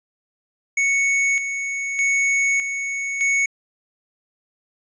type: tone with tremolo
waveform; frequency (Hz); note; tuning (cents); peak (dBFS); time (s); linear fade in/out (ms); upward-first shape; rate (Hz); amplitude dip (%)
square; 2217; C#7; 0; -17; 0.77-3.46; 5; square; 0.82; 55
effects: resampled to 16000 Hz